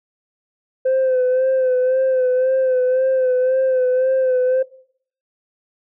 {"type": "tone with vibrato", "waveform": "sine", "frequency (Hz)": 515, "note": "C5", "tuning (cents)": -28, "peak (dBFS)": -12, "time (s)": [0.85, 4.63], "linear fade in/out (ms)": 10, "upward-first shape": "sine", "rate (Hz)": 1.9, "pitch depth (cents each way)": 38, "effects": ["noise-tail reverb RT60 0.6 s tail -21 dB re dry", "tanh soft clip ceiling -12 dBFS"]}